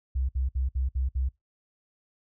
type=tone bursts; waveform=sine; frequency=65.1 Hz; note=C2; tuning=8 cents flat; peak=-24 dBFS; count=6; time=0.15-1.29 s; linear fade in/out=10 ms; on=140 ms; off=60 ms; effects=noise-tail reverb RT60 0.2 s tail -23 dB re dry

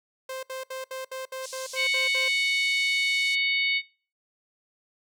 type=tone bursts; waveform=sawtooth; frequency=523.3 Hz; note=C5; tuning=in tune; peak=-29 dBFS; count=10; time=0.29-2.284 s; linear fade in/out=5 ms; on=140 ms; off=66 ms
type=band-pass noise; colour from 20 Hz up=pink; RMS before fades=-41 dBFS; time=1.42-3.36 s; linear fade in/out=20 ms; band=4400 to 8700 Hz; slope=24 dB/octave
type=harmonic tone; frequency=740 Hz; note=F#5; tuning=in tune; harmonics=3 / 4 / 5 / 6; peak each=-24 / -32 / -32 / -33 dBFS; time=1.75-3.82 s; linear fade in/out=50 ms
effects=noise-tail reverb RT60 0.4 s tail -23 dB re dry

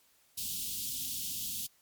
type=band-stop noise; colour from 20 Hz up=white; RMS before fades=-37 dBFS; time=0.37-1.67 s; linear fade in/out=10 ms; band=270 to 2900 Hz; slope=48 dB/octave; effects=white hiss -67 dBFS RMS until 1.81 s + MP3 96 kbps

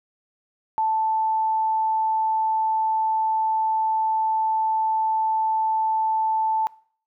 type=tone; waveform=sine; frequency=880 Hz; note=A5; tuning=in tune; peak=-19 dBFS; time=0.78-6.67 s; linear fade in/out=0 ms; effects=noise-tail reverb RT60 0.5 s tail -22 dB re dry

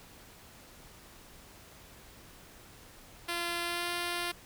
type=tone with pitch glide; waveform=5% pulse; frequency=344.1 to 348.5 Hz; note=F4 to F4; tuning=-26 to -4 cents; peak=-21 dBFS; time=3.28-4.32 s; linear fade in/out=10 ms; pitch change=+22 cents; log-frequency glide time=3.62-3.87 s; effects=pink hiss -54 dBFS RMS until 4.45 s

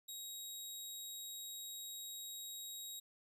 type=tone; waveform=15% pulse; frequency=3800 Hz; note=A#7; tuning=33 cents sharp; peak=-38 dBFS; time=0.08-3 s; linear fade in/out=10 ms; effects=resampled to 32000 Hz

